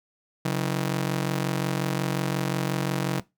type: ring-modulated tone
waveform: sawtooth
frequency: 158.6 Hz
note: D#3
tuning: 33 cents sharp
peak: -17 dBFS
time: 0.45-3.2 s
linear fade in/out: 0 ms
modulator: 22.8 Hz
effects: noise-tail reverb RT60 0.2 s tail -19 dB re dry